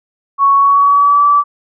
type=tone with pitch glide; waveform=sine; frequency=1111 to 1156.8 Hz; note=C#6 to D6; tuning=+4 to -27 cents; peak=-6 dBFS; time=0.38-1.44 s; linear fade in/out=50 ms; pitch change=+69 cents; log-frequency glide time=0.55-1.25 s; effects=none